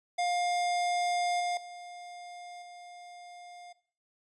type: tone with level steps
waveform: square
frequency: 707 Hz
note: F5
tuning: 21 cents sharp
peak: -28 / -30 / -44 / -47 dBFS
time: 0.18-3.73 s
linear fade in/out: 10 ms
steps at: 1.4 / 1.57 / 2.62 s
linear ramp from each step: 2 ms
effects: noise-tail reverb RT60 0.5 s tail -18 dB re dry + resampled to 22050 Hz